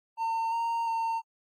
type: tone with pitch steps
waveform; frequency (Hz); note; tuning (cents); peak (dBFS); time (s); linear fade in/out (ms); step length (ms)
triangle; 907 / 924 / 910; A#5 / A#5 / A#5; -48 / -16 / -42; -25; 0.17-1.22; 50; 350
effects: AAC 48 kbps